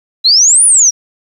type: exponential two-way sweep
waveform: sine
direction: up then down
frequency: 3951 to 10030 to 5550 Hz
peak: -4 dBFS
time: 0.24-0.91 s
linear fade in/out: 20 ms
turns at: 0.65 s
effects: 7-bit